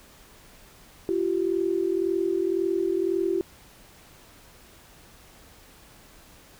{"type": "tone pair together", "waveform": "sine", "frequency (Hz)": [342, 383.9], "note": ["F4", "G4"], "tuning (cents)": [-36, -36], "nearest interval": "major second", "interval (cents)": 200, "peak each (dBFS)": -25, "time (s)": [1.09, 3.41], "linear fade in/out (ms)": 0, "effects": ["pink hiss -52 dBFS RMS until 6.59 s"]}